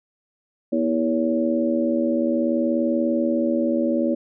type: harmonic tone with a mistuned harmonic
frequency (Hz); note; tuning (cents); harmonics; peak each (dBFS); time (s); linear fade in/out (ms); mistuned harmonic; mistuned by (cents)
80.6; E2; -38; 3 / 4 / 5 / 6 / 7; -22 / -23 / -33 / -36 / -24; 0.72-4.15; 10; 5; -17
effects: none